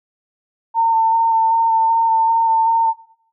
sine tone with vibrato, 905 Hz, A5, 48 cents sharp, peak -11 dBFS, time 0.74-2.94 s, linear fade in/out 50 ms, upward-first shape square, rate 2.6 Hz, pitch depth 13 cents each way, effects noise-tail reverb RT60 0.6 s tail -18 dB re dry

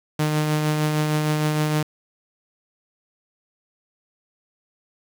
sawtooth tone with tremolo, 152.5 Hz, D#3, 34 cents flat, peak -14 dBFS, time 0.19-1.83 s, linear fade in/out 5 ms, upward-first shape triangle, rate 6.5 Hz, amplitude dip 35%, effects 7-bit

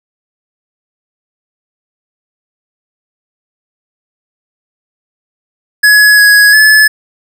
square tone with pitch steps, 1688 / 1669 / 1723 Hz, G#6 / G#6 / A6, +28 / +8 / -37 cents, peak -3 dBFS, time 5.83-6.88 s, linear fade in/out 10 ms, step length 350 ms, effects none

